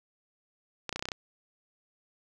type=clicks; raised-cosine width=0.2 ms; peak=-16 dBFS; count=8; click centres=0.893 / 0.927 / 0.96 / 0.994 / 1.025 / 1.055 / 1.087 / 1.118 s; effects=none